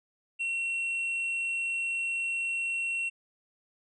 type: tone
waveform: triangle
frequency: 2724 Hz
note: F7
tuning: 44 cents flat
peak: -27 dBFS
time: 0.39-3.1 s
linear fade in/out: 20 ms
effects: resampled to 24000 Hz